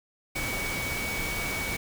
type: tone in noise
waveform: sine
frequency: 2252 Hz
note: C#7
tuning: 27 cents sharp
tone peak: -32 dBFS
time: 0.35-1.77 s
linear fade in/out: 10 ms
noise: pink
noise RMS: -33 dBFS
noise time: 0.35-1.77 s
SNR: -2 dB
effects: none